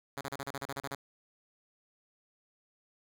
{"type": "tone bursts", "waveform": "5% pulse", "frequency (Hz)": 138.59, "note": "C#3", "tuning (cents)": 0, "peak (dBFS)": -25, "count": 11, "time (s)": [0.17, 0.949], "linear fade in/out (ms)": 2, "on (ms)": 39, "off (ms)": 35, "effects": []}